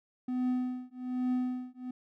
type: tone with tremolo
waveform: triangle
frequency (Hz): 251.8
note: B3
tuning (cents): +34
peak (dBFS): -24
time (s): 0.28-1.91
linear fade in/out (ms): 5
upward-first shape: triangle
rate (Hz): 1.2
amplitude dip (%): 100
effects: none